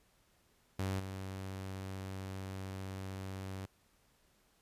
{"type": "tone with level steps", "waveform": "sawtooth", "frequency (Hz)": 95.6, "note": "G2", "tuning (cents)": -43, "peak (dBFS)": [-30, -37], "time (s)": [0.79, 3.66], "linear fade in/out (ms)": 5, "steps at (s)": 0.99, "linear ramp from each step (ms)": 10, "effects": ["pink hiss -71 dBFS RMS until 4.61 s", "resampled to 32000 Hz"]}